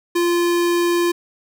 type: tone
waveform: square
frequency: 346.4 Hz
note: F4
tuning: 14 cents flat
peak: -16 dBFS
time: 0.15-1.12 s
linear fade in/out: 10 ms
effects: none